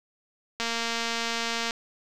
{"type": "click train", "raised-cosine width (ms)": 0.2, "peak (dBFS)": -12, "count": 257, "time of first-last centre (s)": [0.6, 1.708], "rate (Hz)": 231, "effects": []}